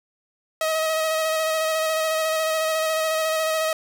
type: tone with vibrato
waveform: sawtooth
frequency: 635 Hz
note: D#5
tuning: 35 cents sharp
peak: -17 dBFS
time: 0.61-3.73 s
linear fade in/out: 2 ms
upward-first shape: square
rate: 14 Hz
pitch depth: 16 cents each way
effects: none